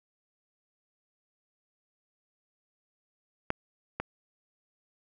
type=clicks; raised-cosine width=0.5 ms; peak=-12 / -16 dBFS; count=2; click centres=3.504 / 4 s; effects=none